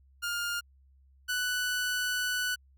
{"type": "tone pair in turn", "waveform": "sawtooth", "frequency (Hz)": [1411, 1486.7], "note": ["F6", "F#6"], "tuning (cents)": [17, 8], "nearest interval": "minor second", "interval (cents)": 91, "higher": "second", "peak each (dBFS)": [-27, -25], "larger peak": "second", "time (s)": [[0.22, 0.61], [1.28, 2.56]], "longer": "second", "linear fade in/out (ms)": 20, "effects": ["added 67 Hz sine -58 dBFS peak until 2.77 s"]}